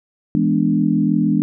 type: chord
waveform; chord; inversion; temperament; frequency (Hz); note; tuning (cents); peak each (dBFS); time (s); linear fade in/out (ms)
sine; E dominant seventh; none; equal; 164.81 / 207.7 / 246.9 / 293.7; E3 / G#3 / B3 / D4; 0 / 0 / 0 / 0; -20 / -18 / -20 / -19; 0.35-1.42; 0
effects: none